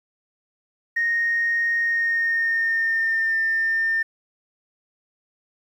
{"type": "tone with pitch glide", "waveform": "sine", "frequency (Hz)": [1859, 1799.8], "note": ["A#6", "A6"], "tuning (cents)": [-5, 39], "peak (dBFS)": -18, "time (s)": [0.96, 4.03], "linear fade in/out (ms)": 10, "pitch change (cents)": -56, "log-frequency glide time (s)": [1.81, 3.37], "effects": ["tanh soft clip ceiling -14 dBFS", "9-bit"]}